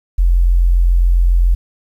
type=tone; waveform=sine; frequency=43.65 Hz; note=F1; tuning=in tune; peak=-8 dBFS; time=0.18-1.55 s; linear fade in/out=10 ms; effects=8-bit